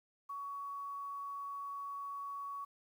sine tone with quantisation, 1123 Hz, C#6, 22 cents sharp, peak -40 dBFS, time 0.29-2.65 s, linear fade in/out 10 ms, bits 11, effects none

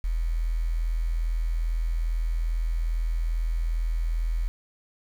sine tone with quantisation, 41.2 Hz, E1, in tune, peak -23 dBFS, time 0.04-4.48 s, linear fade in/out 0 ms, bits 8, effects none

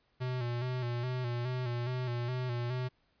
square tone with vibrato, 123.47 Hz, B2, in tune, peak -33 dBFS, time 0.2-2.89 s, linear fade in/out 20 ms, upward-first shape square, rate 2.4 Hz, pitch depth 48 cents each way, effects pink hiss -73 dBFS RMS until 3.2 s + resampled to 11025 Hz

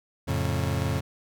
35% pulse chord, F augmented, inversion none, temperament just, 87.31 / 109.13 / 136.42 Hz, F2 / A2 / C#3, 0 / -14 / -27 cents, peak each -27 / -29 / -27 dBFS, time 0.27-1.01 s, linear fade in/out 20 ms, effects none

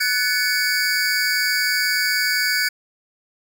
square tone cluster, 1493 / 1730 / 2234 / 4680 / 4848 Hz, F#6 / A6 / C#7 / D8 / D#8, +15 / -30 / +13 / -7 / -46 cents, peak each -23 / -26 / -25 / -27 / -27 dBFS, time 0-2.69 s, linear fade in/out 10 ms, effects none

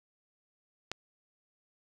click, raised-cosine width 0.2 ms, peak -17 dBFS, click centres 0.916 s, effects 9-bit

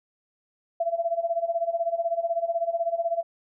sine tone with tremolo, 674 Hz, E5, 38 cents sharp, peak -20 dBFS, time 0.8-3.23 s, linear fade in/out 5 ms, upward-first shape sine, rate 16 Hz, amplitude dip 85%, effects none

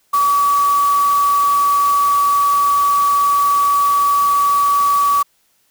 sine tone in noise, 1141 Hz, C#6, 50 cents sharp, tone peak -11 dBFS, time 0.13-5.23 s, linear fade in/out 10 ms, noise white, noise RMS -29 dBFS, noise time 0.13-5.23 s, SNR +15 dB, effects white hiss -60 dBFS RMS until 5.7 s

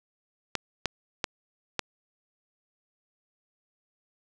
clicks, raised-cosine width 0.2 ms, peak -9 dBFS, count 4, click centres 0.553 / 0.857 / 1.242 / 1.793 s, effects none

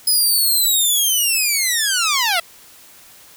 10% pulse linear sweep, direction down, 5060 to 650 Hz, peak -7 dBFS, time 0.07-2.4 s, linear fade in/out 5 ms, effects white hiss -45 dBFS RMS until 3.36 s

